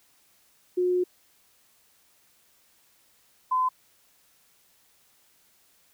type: tone pair in turn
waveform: sine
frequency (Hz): 361 / 1021.1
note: F#4 / C6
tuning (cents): -43 / -43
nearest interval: octave + tritone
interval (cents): 1800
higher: second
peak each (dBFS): -21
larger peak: neither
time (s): 0.77-1.04 / 3.51-3.69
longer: first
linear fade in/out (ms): 10
effects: white hiss -63 dBFS RMS until 5.93 s